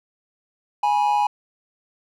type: tone pair together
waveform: triangle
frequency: 830.6 / 973 Hz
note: G#5 / B5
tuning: 0 / -26 cents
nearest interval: minor third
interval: 274 cents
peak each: -16 / -21 dBFS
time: 0.83-1.27 s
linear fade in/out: 5 ms
effects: none